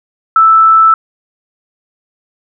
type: tone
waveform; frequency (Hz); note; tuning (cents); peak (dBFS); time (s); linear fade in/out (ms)
sine; 1318.5; E6; 0; -3; 0.36-0.94; 2
effects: none